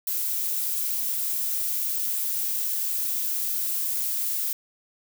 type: noise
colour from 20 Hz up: violet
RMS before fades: -27 dBFS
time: 0.07-4.53 s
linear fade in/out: 2 ms
effects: none